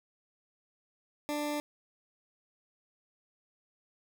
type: tone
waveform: 20% pulse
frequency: 295.4 Hz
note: D4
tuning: 10 cents sharp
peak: -27 dBFS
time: 1.29-1.6 s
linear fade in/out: 0 ms
effects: none